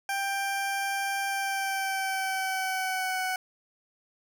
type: tone with pitch glide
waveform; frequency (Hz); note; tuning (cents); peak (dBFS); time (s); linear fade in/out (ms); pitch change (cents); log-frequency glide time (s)
20% pulse; 789 to 746; G5 to F#5; +11 to +14; -23; 0.09-3.36; 2; -97; 1.28-3.22
effects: none